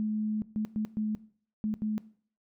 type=tone bursts at uneven times; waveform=sine; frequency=214.3 Hz; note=A3; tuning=45 cents flat; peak=-27 dBFS; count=6; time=0-0.42 / 0.56-0.65 / 0.76-0.85 / 0.97-1.15 / 1.64-1.74 / 1.82-1.98 s; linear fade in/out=0 ms; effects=noise-tail reverb RT60 0.5 s tail -19 dB re dry